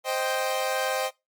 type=chord; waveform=sawtooth; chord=C minor; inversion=none; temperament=equal; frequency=523.3 / 622.3 / 784 Hz; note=C5 / Eb5 / G5; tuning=0 / 0 / 0 cents; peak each=-25 / -27 / -26 dBFS; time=0.04-1.11 s; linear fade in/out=50 ms; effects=noise-tail reverb RT60 0.2 s tail -20 dB re dry + Opus 48 kbps